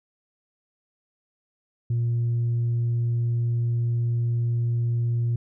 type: tone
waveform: sine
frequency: 118.1 Hz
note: A#2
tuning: 23 cents sharp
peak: -19 dBFS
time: 1.9-5.36 s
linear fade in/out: 5 ms
effects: tanh soft clip ceiling -19 dBFS